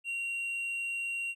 sine tone with tanh clipping, 2754 Hz, F7, 25 cents flat, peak -33 dBFS, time 0.04-1.35 s, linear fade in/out 50 ms, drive 4 dB, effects none

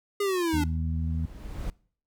square linear sweep, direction down, 412.2 to 285.6 Hz, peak -25 dBFS, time 0.2-0.64 s, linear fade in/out 5 ms
brown noise with exponential growth, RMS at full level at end -32 dBFS, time 0.5-1.7 s, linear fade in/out 1 ms, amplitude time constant 260 ms
harmonic tone, 80.7 Hz, E2, 36 cents flat, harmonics 1 / 2 / 3, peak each -27 / -33 / -37 dBFS, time 0.53-1.26 s, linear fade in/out 5 ms
effects noise-tail reverb RT60 0.5 s tail -24 dB re dry

